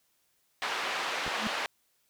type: band-pass noise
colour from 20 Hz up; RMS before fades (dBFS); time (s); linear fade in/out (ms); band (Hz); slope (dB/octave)
pink; -33; 0.62-1.66; 0; 770 to 3500; 12
type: clicks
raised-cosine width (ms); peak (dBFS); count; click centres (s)
2; -27; 2; 1.265 / 1.279
type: tone with exponential growth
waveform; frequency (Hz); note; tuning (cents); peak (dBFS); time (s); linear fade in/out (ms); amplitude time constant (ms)
sine; 217.5; A3; -20; -27; 1.33-1.47; 0; 30
effects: white hiss -72 dBFS RMS until 2.09 s